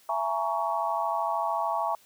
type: chord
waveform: sine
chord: A# half-diminished seventh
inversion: second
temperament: just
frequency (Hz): 671.3 / 839.1 / 932.3 / 1118.8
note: E5 / G#5 / A#5 / C#6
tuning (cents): +31 / +18 / 0 / +16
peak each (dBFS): -31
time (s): 0.09-1.95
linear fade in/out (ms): 2
effects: white hiss -59 dBFS RMS until 2.05 s + high-pass 80 Hz 12 dB/octave